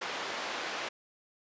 pink band-pass noise, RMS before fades -37 dBFS, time 0.01-0.89 s, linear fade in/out 10 ms, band 520 to 4200 Hz, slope 12 dB/octave, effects resampled to 16000 Hz

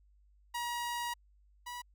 sawtooth tone pair in turn, 955 / 973.9 Hz, A#5 / B5, +42 / -24 cents, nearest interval unison, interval 34 cents, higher second, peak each -31 / -37 dBFS, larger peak first, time 0.54-1.14 / 1.66-1.82 s, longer first, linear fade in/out 10 ms, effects added 50 Hz sine -62 dBFS peak until 1.94 s

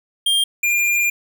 square tone pair in turn, 3202 / 2402 Hz, G7 / D7, +36 / +38 cents, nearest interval perfect fourth, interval 498 cents, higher first, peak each -15 / -16 dBFS, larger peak first, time 0.26-0.44 / 0.63-1.1 s, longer second, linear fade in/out 5 ms, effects none

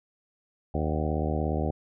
harmonic tone with a mistuned harmonic, 77 Hz, D#2, 17 cents flat, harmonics 1 / 2 / 3 / 4 / 5 / 6 / 7 / 8 / 9 / 10, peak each -29 / -32 / -34 / -35 / -36 / -37 / -37 / -38 / -39 / -39 dBFS, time 0.74-1.71 s, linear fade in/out 5 ms, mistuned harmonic 9, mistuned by +66 cents, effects none

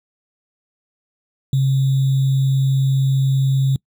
sine tone with sample-and-hold, 134.5 Hz, C3, 48 cents sharp, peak -13 dBFS, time 1.53-3.76 s, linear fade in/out 2 ms, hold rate 3675 Hz, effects noise-tail reverb RT60 0.1 s tail -25 dB re dry

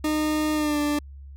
40% pulse tone with pitch glide, 306.3 to 294.2 Hz, D#4 to D4, -27 to +3 cents, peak -21 dBFS, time 0.04-0.99 s, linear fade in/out 5 ms, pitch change -70 cents, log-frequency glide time 0.54-0.79 s, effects added 69 Hz sine -39 dBFS peak until 1.36 s

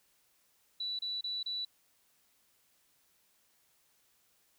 sine tone bursts, 3951 Hz, B7, in tune, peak -34 dBFS, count 4, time 0.8-1.65 s, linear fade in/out 5 ms, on 190 ms, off 30 ms, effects white hiss -71 dBFS RMS until 4.58 s

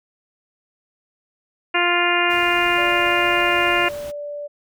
harmonic tone, 349.8 Hz, F4, 3 cents sharp, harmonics 1 / 2 / 3 / 4 / 5 / 6 / 7 / 8, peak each -24 / -24 / -24 / -24 / -24 / -24 / -24 / -24 dBFS, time 1.74-3.89 s, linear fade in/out 10 ms
pink noise, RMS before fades -39 dBFS, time 2.29-4.12 s, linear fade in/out 20 ms
sine tone with pitch glide, 587.3 to 583.6 Hz, D5 to D5, 0 to -11 cents, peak -27 dBFS, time 2.77-4.48 s, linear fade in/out 20 ms, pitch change -11 cents, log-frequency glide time 3.41-3.61 s
effects none

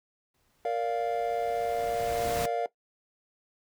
pink noise with exponential growth, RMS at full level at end -33 dBFS, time 0.34-2.46 s, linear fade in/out 5 ms, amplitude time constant 460 ms
triangle chord, Bb major, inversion none, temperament just, 466.2 / 582.7 / 699.2 Hz, Bb4 / D5 / F5, 0 / -14 / +2 cents, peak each -29 / -32 / -28 dBFS, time 0.65-2.66 s, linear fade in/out 2 ms
effects noise-tail reverb RT60 0.1 s tail -17 dB re dry

